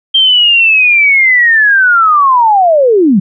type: linear sweep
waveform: sine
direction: down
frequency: 3177 to 172.8 Hz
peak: -4 dBFS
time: 0.14-3.2 s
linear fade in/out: 10 ms
effects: none

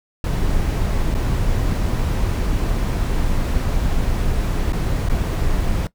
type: noise with dropouts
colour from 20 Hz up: brown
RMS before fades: -19 dBFS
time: 0.24-5.87 s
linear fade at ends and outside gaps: 2 ms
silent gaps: 1.143-1.149 / 4.723-4.731 / 5.088-5.097 s
effects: noise-tail reverb RT60 0.1 s tail -18 dB re dry

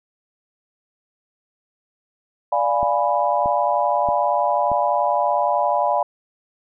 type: chord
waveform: sine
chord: D diminished seventh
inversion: none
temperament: equal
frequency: 587.3 / 698.5 / 830.6 / 987.8 Hz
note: D5 / F5 / Ab5 / Cb6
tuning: 0 / 0 / 0 / 0 cents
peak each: -22 dBFS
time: 2.52-6.03 s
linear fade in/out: 5 ms
type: click train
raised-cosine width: 3 ms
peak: -19 dBFS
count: 4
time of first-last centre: 2.83-4.717 s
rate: 1.59 Hz
effects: none

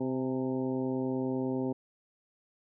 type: harmonic tone with a mistuned harmonic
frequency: 130 Hz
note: C3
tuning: 11 cents flat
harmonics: 1 / 2 / 3 / 4 / 5 / 6 / 7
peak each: -39 / -31 / -35 / -39 / -46 / -47 / -47 dBFS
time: 0-1.73 s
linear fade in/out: 10 ms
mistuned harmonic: 6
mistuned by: +74 cents
effects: none

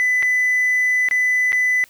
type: tone with dropouts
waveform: triangle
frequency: 2000 Hz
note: B6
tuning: 21 cents sharp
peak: -12 dBFS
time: 0-1.84 s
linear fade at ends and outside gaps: 0 ms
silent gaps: 0.225-0.229 / 1.087-1.111 / 1.521-1.529 s
effects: tanh soft clip ceiling -10 dBFS + white hiss -51 dBFS RMS until 1.89 s

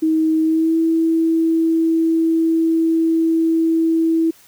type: tone with pitch glide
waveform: sine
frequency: 317.3 to 326.4 Hz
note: D#4 to E4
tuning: +34 to -17 cents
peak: -13 dBFS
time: 0.02-4.31 s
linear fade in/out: 10 ms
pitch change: +49 cents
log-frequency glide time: 0.42-0.77 s
effects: white hiss -49 dBFS RMS until 4.47 s

